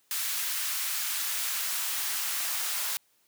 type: noise with high-pass filter sweep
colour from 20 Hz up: white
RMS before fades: -31 dBFS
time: 0.11-2.97 s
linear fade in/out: 0 ms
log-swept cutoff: 1500 to 930 Hz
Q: 0.84
effects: white hiss -68 dBFS RMS until 3.27 s + high-pass 80 Hz 12 dB/octave